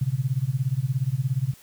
sine tone with tremolo, 130.81 Hz, C3, in tune, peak -18 dBFS, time 0.01-1.54 s, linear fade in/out 5 ms, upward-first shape sine, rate 17 Hz, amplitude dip 95%, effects white hiss -52 dBFS RMS until 1.62 s

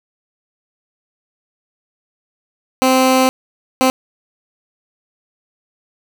15% pulse tone bursts at uneven times, 260 Hz, C4, 11 cents flat, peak -4 dBFS, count 2, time 2.82-3.29 / 3.81-3.9 s, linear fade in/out 0 ms, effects none

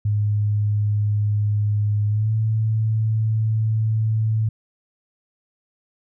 sine tone with pitch glide, 104.4 to 110.03 Hz, G#2 to A2, +10 to 0 cents, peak -17 dBFS, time 0.05-4.49 s, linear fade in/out 5 ms, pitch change +90 cents, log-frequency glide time 2.08-2.32 s, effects none

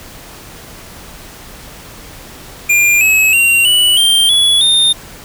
square tone with pitch steps, 2400 / 2572 / 2757 / 2955 / 3167 / 3394 / 3638 Hz, D7 / E7 / F7 / F#7 / G7 / G#7 / A#7, +37 / -43 / -23 / -3 / +17 / +37 / -43 cents, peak -8 dBFS, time 2.69-4.93 s, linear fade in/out 10 ms, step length 320 ms, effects pink hiss -34 dBFS RMS until 5.24 s

